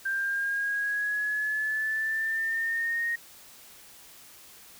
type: linear sweep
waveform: sine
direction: up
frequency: 1578 to 1868 Hz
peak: -26 dBFS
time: 0.05-3.16 s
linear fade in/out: 10 ms
effects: white hiss -51 dBFS RMS until 4.79 s